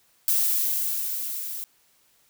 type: noise with level ramp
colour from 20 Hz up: violet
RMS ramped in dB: -21 to -34 dBFS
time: 0.28-1.64 s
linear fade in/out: 0 ms
effects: white hiss -63 dBFS RMS until 2.29 s